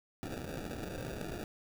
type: noise with sample-and-hold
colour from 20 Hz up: white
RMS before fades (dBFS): -41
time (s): 0.23-1.44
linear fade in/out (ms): 0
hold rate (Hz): 1050
effects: none